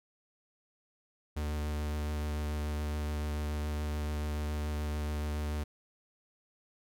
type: tone with vibrato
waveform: 45% pulse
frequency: 74.9 Hz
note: D2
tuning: 35 cents sharp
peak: -32 dBFS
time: 1.36-5.64 s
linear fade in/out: 10 ms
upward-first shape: triangle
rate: 7 Hz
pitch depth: 15 cents each way
effects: none